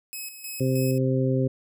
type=tone with tremolo; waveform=5% pulse; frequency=2560 Hz; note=D#7; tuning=49 cents sharp; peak=-24 dBFS; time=0.13-0.98 s; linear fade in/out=0 ms; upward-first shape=square; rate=3.2 Hz; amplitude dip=60%
type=harmonic tone; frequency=130.81 Hz; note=C3; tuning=in tune; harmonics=1 / 2 / 3 / 4; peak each=-23 / -26 / -28 / -29 dBFS; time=0.6-1.48 s; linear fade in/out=10 ms
effects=none